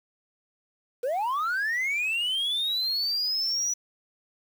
sine linear sweep, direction up, 467.6 to 5920 Hz, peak -22 dBFS, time 1.03-3.74 s, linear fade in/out 10 ms, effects tanh soft clip ceiling -24 dBFS + 8-bit

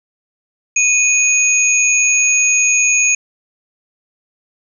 sine tone pair together, 2489 / 6645 Hz, D#7 / G#8, 0 / 0 cents, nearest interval octave + perfect fourth, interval 1700 cents, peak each -13 dBFS, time 0.76-3.15 s, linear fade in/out 5 ms, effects none

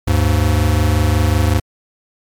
square tone pair together, 76.1 / 101.58 Hz, D#2 / G#2, -38 / -38 cents, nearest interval perfect fourth, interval 500 cents, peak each -15 dBFS, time 0.07-1.6 s, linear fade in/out 10 ms, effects MP3 96 kbps

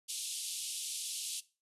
white band-pass noise, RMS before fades -40 dBFS, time 0.08-1.41 s, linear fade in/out 20 ms, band 2800 to 11000 Hz, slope 48 dB/octave, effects noise-tail reverb RT60 0.3 s tail -18 dB re dry + resampled to 32000 Hz

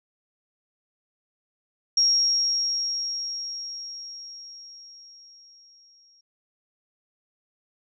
sine tone with exponential decay, 5588 Hz, F8, in tune, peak -16 dBFS, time 1.97-6.21 s, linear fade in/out 5 ms, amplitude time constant 920 ms, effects none

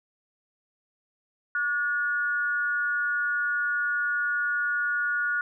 sine tone with amplitude modulation, 1445 Hz, F#6, 41 cents flat, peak -21 dBFS, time 1.55-5.41 s, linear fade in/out 2 ms, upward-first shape sine, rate 295 Hz, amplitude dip 60%, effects none

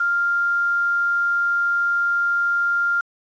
sine tone with quantisation, 1396.9 Hz, F6, in tune, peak -17 dBFS, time 0-3.01 s, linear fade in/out 5 ms, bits 7, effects resampled to 16000 Hz

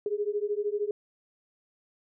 sine beating tone pair, 407.6 / 420.6 Hz, G#4 / G#4, -32 / +22 cents, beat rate 13 Hz, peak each -30 dBFS, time 0.06-0.91 s, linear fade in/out 2 ms, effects none

